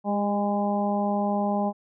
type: harmonic tone with a mistuned harmonic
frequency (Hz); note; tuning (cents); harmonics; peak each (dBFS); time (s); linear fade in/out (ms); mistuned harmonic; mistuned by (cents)
204.1; G#3; -30; 1 / 2 / 3 / 4 / 5; -25 / -34 / -29 / -28 / -36; 0.04-1.73; 50; 2; -20
effects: none